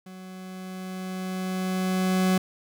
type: tone with level ramp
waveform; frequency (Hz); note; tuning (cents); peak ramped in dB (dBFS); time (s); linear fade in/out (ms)
40% pulse; 186.2; F#3; +11; -40 to -18; 0.06-2.38; 5
effects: none